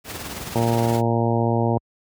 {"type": "noise with tremolo", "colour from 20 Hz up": "pink", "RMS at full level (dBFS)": -30, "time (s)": [0.04, 1.02], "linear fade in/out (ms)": 50, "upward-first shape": "triangle", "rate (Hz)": 19, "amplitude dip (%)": 50}
{"type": "harmonic tone", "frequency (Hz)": 116.3, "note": "A#2", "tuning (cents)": -4, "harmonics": [1, 2, 3, 4, 5, 6, 7, 8], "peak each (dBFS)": [-21, -24, -26, -27, -28, -29, -29, -30], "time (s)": [0.55, 1.78], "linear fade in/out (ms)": 5}
{"effects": ["high-pass 60 Hz 12 dB/octave"]}